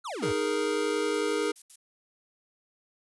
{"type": "exponential sweep", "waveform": "square", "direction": "down", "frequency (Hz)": [1450, 78.9], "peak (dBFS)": -34, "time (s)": [0.04, 0.33], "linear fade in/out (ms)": 20}
{"type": "chord", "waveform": "square", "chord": "D# suspended fourth", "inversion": "none", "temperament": "equal", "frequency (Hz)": [311.1, 415.3, 466.2], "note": ["D#4", "G#4", "A#4"], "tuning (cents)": [0, 0, 0], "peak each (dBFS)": [-33, -30, -31], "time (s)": [0.22, 1.52], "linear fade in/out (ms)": 10}
{"type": "noise bursts", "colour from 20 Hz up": "violet", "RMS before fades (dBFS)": -44, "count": 5, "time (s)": [1.14, 1.759], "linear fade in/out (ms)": 5, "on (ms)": 63, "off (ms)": 76}
{"effects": ["resampled to 24000 Hz"]}